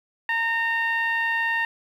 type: tone with low-pass filter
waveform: 15% pulse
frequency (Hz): 918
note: A#5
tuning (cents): -27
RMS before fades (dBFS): -24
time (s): 0.29-1.65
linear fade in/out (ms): 2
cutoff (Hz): 2100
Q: 3.2
effects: 9-bit